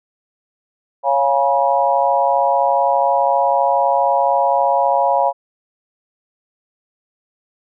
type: chord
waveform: sine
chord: C# dominant seventh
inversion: none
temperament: equal with one note detuned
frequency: 554.4 / 698.5 / 830.6 / 965.8 Hz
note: C#5 / E#5 / G#5 / B5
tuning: 0 / 0 / 0 / -39 cents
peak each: -18 dBFS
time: 1.03-5.33 s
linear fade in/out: 50 ms
effects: none